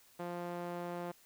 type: tone with band-pass filter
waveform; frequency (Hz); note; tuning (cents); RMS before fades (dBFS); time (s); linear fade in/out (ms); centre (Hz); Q
sawtooth; 174.61; F3; 0; -41; 0.19-1.12; 10; 650; 0.92
effects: white hiss -64 dBFS RMS until 1.25 s